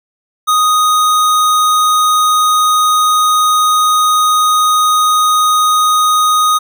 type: tone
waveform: square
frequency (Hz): 1244.5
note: D#6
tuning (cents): 0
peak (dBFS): -9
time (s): 0.47-6.59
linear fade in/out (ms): 20
effects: none